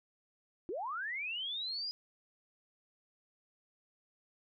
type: linear sweep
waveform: sine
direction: up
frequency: 311.1 to 4978 Hz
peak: -36 dBFS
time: 0.69-1.91 s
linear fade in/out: 0 ms
effects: none